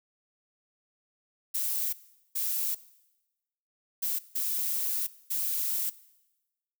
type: noise bursts at uneven times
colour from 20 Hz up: violet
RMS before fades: -30 dBFS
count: 5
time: 1.54-1.93 / 2.35-2.75 / 4.02-4.19 / 4.35-5.07 / 5.3-5.9 s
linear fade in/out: 10 ms
effects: noise-tail reverb RT60 1.0 s tail -19 dB re dry